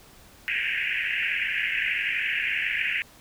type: band-pass noise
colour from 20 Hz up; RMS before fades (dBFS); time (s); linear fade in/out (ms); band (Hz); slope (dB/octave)
white; -27; 0.48-3.02; 0; 1600 to 2800; 96
effects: pink hiss -52 dBFS RMS until 3.2 s